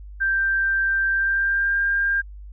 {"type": "tone with pitch glide", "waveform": "sine", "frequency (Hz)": [1574, 1600.6], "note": ["G6", "G6"], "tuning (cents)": [7, 36], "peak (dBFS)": -18, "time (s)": [0.2, 2.22], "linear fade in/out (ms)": 20, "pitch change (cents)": 29, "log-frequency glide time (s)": [1.1, 1.8], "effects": ["added 50 Hz sine -36 dBFS peak until 2.52 s"]}